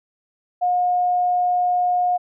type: tone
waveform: sine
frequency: 718 Hz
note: F5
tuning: 48 cents sharp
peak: -16 dBFS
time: 0.61-2.18 s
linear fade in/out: 20 ms
effects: none